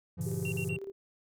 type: chord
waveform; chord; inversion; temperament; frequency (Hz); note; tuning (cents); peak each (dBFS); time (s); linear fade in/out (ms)
triangle; G diminished seventh; none; just; 98 / 117.6 / 141.12 / 169.34; G2 / Bb2 / Db3 / Fb3; 0 / +16 / +31 / +47; -37 / -37 / -36 / -34; 0.17-0.78; 20
type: band-pass noise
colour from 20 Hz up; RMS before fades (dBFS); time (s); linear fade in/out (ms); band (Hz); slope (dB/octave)
white; -49; 0.21-0.69; 0; 6400 to 12000; 24
type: tone with tremolo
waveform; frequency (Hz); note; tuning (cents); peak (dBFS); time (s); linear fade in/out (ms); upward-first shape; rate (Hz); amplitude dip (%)
sine; 392; G4; 0; -36; 0.26-0.92; 10; square; 18; 60
type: tone bursts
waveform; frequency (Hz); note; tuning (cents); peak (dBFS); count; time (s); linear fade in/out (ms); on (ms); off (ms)
triangle; 2745; F7; -31; -35; 3; 0.45-0.764; 2; 72; 49
effects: none